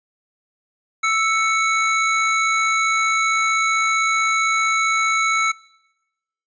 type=tone pair together; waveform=square; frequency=1318.5 / 2216 Hz; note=E6 / C#7; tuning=0 / -1 cents; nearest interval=major sixth; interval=899 cents; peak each=-20 dBFS; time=1.03-5.52 s; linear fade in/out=10 ms; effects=noise-tail reverb RT60 1.0 s tail -24 dB re dry + resampled to 16000 Hz